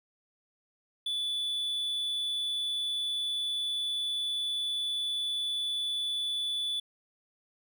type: tone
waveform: triangle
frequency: 3465 Hz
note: A7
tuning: 27 cents flat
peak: -28 dBFS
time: 1.06-6.8 s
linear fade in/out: 5 ms
effects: none